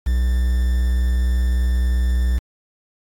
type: tone with quantisation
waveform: triangle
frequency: 61.74 Hz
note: B1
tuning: in tune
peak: -13 dBFS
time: 0.06-2.39 s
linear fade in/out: 10 ms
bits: 6
effects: AAC 64 kbps